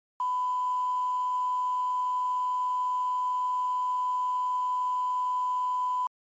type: tone with quantisation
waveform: sine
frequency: 1000 Hz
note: B5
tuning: 21 cents sharp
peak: -25 dBFS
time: 0.2-6.07 s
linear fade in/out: 2 ms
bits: 8
effects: MP3 32 kbps